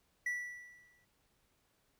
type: tone with exponential decay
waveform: triangle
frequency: 1957 Hz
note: B6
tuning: 16 cents flat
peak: -30 dBFS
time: 0.26-1.05 s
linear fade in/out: 5 ms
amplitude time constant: 170 ms
effects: pink hiss -75 dBFS RMS until 1.99 s